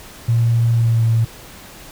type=tone with pitch glide; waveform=triangle; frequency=116.54 to 113.88 Hz; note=A#2 to A#2; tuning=0 to -40 cents; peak=-8 dBFS; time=0.28-1.25 s; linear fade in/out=10 ms; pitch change=-40 cents; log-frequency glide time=0.73-1.04 s; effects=tanh soft clip ceiling -10 dBFS + pink hiss -39 dBFS RMS until 1.91 s